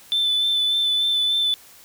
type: tone with vibrato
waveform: sine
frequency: 3520 Hz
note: A7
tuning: in tune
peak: -16 dBFS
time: 0.12-1.54 s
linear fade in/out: 0 ms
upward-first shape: sine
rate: 3.4 Hz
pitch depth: 17 cents each way
effects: tanh soft clip ceiling -15 dBFS + white hiss -48 dBFS RMS until 1.84 s